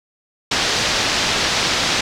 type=low-pass noise; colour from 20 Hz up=white; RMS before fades=-19 dBFS; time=0.51-2.01 s; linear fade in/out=5 ms; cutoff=5500 Hz; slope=24 dB/octave; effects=none